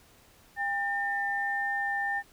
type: tone pair together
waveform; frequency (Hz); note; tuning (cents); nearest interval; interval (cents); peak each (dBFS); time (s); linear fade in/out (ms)
sine; 802 / 1800.4; G5 / A6; +39 / +39; octave + major second; 1400; -32 / -29; 0.56-2.23; 50
effects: pink hiss -59 dBFS RMS until 2.32 s